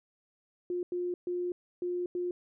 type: tone bursts at uneven times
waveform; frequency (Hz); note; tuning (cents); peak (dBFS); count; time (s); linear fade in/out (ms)
sine; 355.2; F4; +29; -30; 5; 0.7-0.83 / 0.92-1.14 / 1.27-1.52 / 1.82-2.06 / 2.15-2.31; 2
effects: none